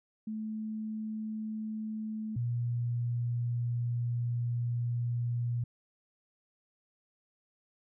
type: tone pair in turn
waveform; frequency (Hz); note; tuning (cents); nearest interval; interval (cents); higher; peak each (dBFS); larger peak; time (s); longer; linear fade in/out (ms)
sine; 217.2 / 119.74; A3 / A#2; -22 / +47; minor seventh; 1031; first; -34 / -29; second; 0.27-2.36 / 2.36-5.64; second; 5
effects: none